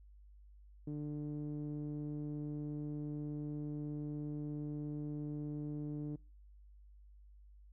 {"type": "tone with low-pass filter", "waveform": "sawtooth", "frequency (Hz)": 148.6, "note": "D3", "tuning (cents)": 21, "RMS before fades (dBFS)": -41, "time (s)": [0.87, 6.16], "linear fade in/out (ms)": 5, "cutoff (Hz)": 330, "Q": 2.4, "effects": ["noise-tail reverb RT60 0.3 s tail -23 dB re dry", "added 50 Hz sine -56 dBFS peak until 7.72 s"]}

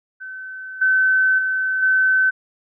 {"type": "tone with level steps", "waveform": "sine", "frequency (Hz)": 1527, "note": "G6", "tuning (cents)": -46, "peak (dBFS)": [-30, -13, -18, -13], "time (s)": [0.2, 2.31], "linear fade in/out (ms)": 20, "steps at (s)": [0.81, 1.38, 1.82], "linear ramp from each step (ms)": 10, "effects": []}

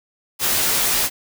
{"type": "noise with comb filter", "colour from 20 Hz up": "white", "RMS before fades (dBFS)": -19, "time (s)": [0.39, 1.1], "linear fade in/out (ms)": 50, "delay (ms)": 15, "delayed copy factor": -0.5, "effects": []}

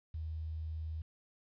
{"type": "tone with quantisation", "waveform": "sine", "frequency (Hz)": 79.4, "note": "D#2", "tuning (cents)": 36, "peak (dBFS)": -37, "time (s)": [0.14, 1.02], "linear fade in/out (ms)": 5, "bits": 11, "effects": ["resampled to 11025 Hz"]}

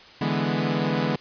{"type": "chord", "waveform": "sawtooth", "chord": "E dominant seventh", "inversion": "third", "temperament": "equal", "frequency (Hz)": [146.83, 164.81, 207.7, 246.9], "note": ["D3", "E3", "G#3", "B3"], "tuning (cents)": [0, 0, 0, 0], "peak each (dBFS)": -24, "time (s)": [0.21, 1.16], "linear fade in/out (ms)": 5, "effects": ["white hiss -47 dBFS RMS until 1.2 s", "resampled to 11025 Hz"]}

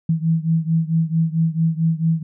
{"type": "beating tone pair", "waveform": "sine", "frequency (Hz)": [161.3, 165.8], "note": ["E3", "E3"], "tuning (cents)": [-37, 10], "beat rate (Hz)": 4.5, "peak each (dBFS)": [-18, -20], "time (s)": [0.09, 2.23], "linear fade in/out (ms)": 5, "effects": []}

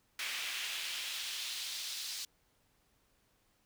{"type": "noise with high-pass filter sweep", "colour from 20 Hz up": "brown", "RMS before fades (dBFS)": -40, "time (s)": [0.19, 2.25], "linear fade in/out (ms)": 2, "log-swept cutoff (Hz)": [2400, 4500], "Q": 1.7, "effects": ["pink hiss -73 dBFS RMS until 3.65 s"]}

